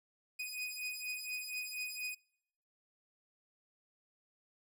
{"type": "beating tone pair", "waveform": "sawtooth", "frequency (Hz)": [2489, 2493.2], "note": ["D#7", "D#7"], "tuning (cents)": [0, 3], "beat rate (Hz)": 4.2, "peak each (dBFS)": [-39, -39], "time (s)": [0.39, 2.15], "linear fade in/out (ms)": 10, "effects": ["noise-tail reverb RT60 0.8 s tail -26 dB re dry"]}